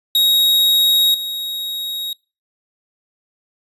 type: tone with level steps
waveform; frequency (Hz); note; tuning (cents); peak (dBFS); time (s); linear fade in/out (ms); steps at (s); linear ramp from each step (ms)
45% pulse; 3783; A#7; +25; -12 / -23; 0.15-2.13; 2; 1.14; 5
effects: noise-tail reverb RT60 0.3 s tail -23 dB re dry + resampled to 32000 Hz